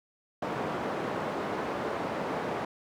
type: band-pass noise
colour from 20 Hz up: white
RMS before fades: -33 dBFS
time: 0.42-2.65 s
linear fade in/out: 5 ms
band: 160 to 840 Hz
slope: 12 dB/octave
effects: none